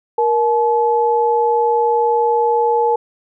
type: tone pair together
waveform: sine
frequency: 470 / 859 Hz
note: A#4 / A5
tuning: +14 / -42 cents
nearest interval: minor seventh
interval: 1044 cents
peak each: -15 dBFS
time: 0.18-2.96 s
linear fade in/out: 5 ms
effects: none